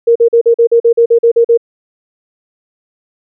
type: tone bursts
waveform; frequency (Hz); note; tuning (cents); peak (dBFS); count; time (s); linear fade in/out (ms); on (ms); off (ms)
sine; 466.2; A#4; 0; -4; 12; 0.07-1.575; 10; 86; 43
effects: none